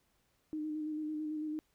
sine tone with vibrato, 306.7 Hz, D#4, 25 cents flat, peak -35 dBFS, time 0.53-1.59 s, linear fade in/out 0 ms, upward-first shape square, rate 9 Hz, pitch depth 20 cents each way, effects pink hiss -75 dBFS RMS until 1.74 s

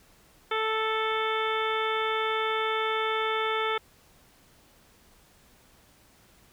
harmonic tone, 440 Hz, A4, in tune, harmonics 1 / 2 / 3 / 4 / 5 / 6 / 7 / 8, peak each -30 / -33 / -30 / -37 / -34 / -44 / -40 / -37 dBFS, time 0.51-3.78 s, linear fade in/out 5 ms, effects pink hiss -59 dBFS RMS until 6.52 s

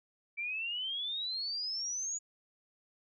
sine exponential sweep, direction up, 2312 to 6900 Hz, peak -34 dBFS, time 0.37-2.19 s, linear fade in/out 20 ms, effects none

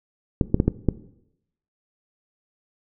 clicks, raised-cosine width 3 ms, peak -4 dBFS, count 5, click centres 0.412 / 0.544 / 0.601 / 0.68 / 0.887 s, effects noise-tail reverb RT60 0.8 s tail -17 dB re dry

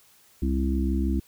harmonic tone with a mistuned harmonic, 66.3 Hz, C2, 23 cents sharp, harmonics 1 / 3 / 4 / 5, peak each -24 / -29 / -30 / -31 dBFS, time 0.42-1.2 s, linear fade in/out 5 ms, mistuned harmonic 1, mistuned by +19 cents, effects white hiss -58 dBFS RMS until 1.27 s

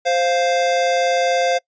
square tone pair together, 523.3 / 699.2 Hz, C5 / F5, 0 / +2 cents, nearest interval perfect fourth, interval 502 cents, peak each -19 dBFS, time 0.05-1.59 s, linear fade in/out 20 ms, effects noise-tail reverb RT60 0.1 s tail -24 dB re dry + resampled to 16000 Hz

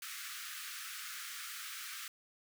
pink high-pass noise, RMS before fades -45 dBFS, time 0.02-2.08 s, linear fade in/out 2 ms, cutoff 1200 Hz, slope 96 dB/octave, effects none

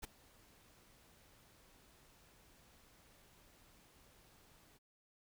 pink noise with ADSR envelope, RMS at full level -43 dBFS, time 0.02-4.79 s, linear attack 22 ms, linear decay 11 ms, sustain -23 dB, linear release 27 ms, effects none

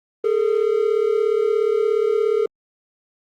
triangle tone pair together, 415.3 / 452.3 Hz, G#4 / A4, 0 / +48 cents, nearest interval minor second, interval 148 cents, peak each -17 dBFS, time 0.24-2.46 s, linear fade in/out 5 ms, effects Opus 24 kbps

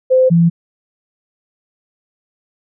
sine tone pair in turn, 516 / 168.85 Hz, C5 / E3, -24 / +42 cents, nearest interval octave + perfect fifth, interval 1934 cents, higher first, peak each -7 dBFS, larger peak neither, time 0.1-0.3 / 0.3-0.5 s, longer neither, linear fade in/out 20 ms, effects none

